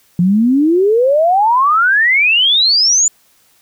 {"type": "exponential sweep", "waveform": "sine", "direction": "up", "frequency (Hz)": [169.8, 7120], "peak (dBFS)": -8, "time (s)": [0.19, 3.08], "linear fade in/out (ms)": 2, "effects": ["white hiss -53 dBFS RMS until 3.61 s"]}